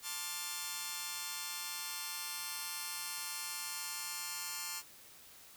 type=chord; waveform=5% pulse; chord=D minor seventh; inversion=second; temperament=just; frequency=881 / 1057.2 / 1174.7 / 1409.6 Hz; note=A5 / C6 / D6 / F6; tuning=+2 / +18 / 0 / +16 cents; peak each=-34 dBFS; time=0.02-4.83 s; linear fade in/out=50 ms; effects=white hiss -57 dBFS RMS until 5.56 s